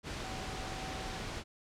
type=tone in noise; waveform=sine; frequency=759 Hz; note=F#5; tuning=44 cents sharp; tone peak=-46 dBFS; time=0.2-1.22 s; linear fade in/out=50 ms; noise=pink; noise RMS=-40 dBFS; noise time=0.03-1.44 s; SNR=-9 dB; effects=low-pass 6000 Hz 12 dB/octave